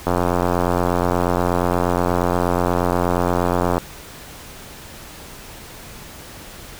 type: click train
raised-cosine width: 1 ms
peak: -4 dBFS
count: 329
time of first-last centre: 0.07-3.78 s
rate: 88.4 Hz
effects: pink hiss -38 dBFS RMS until 6.79 s